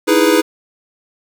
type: chord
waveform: square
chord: E major seventh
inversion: third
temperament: equal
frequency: 311.1 / 329.6 / 415.3 / 493.9 Hz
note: D#4 / E4 / G#4 / B4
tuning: 0 / 0 / 0 / 0 cents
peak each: -16 dBFS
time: 0.07-0.42 s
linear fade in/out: 20 ms
effects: 7-bit